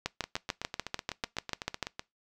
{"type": "two click trains", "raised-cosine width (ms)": 0.2, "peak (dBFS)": [-18, -13], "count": [15, 13], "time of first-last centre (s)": [[0.24, 1.994], [0.06, 1.827]], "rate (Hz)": [7.98, 6.79], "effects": ["noise-tail reverb RT60 0.2 s tail -22 dB re dry"]}